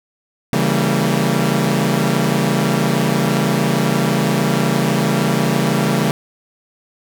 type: chord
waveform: sawtooth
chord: C# diminished seventh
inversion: none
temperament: equal with one note detuned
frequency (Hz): 138.59 / 164.81 / 196 / 228.4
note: C#3 / E3 / G3 / Bb3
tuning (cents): 0 / 0 / 0 / -35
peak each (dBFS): -16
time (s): 0.53-6.11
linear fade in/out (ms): 0
effects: none